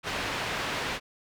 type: low-pass noise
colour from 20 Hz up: white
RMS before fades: -32 dBFS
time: 0.03-1 s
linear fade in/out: 50 ms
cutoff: 2600 Hz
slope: 12 dB/octave
effects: none